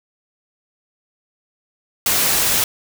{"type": "noise", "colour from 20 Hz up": "white", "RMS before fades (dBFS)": -17, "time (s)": [2.06, 2.64], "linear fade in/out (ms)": 2, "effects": []}